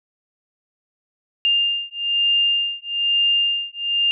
sine beating tone pair, 2804 / 2805.1 Hz, F7 / F7, +6 / +7 cents, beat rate 1.1 Hz, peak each -20 dBFS, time 1.45-4.11 s, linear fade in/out 0 ms, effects none

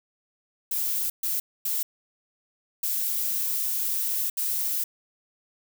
violet noise bursts at uneven times, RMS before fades -27 dBFS, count 5, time 0.71-1.1 / 1.23-1.4 / 1.65-1.83 / 2.83-4.3 / 4.37-4.84 s, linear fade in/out 5 ms, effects none

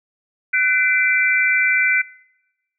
sine tone cluster, 1505 / 2038 / 2345 Hz, F#6 / C7 / D7, +29 / -46 / -3 cents, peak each -19 dBFS, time 0.53-2.02 s, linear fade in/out 10 ms, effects noise-tail reverb RT60 1.0 s tail -23 dB re dry

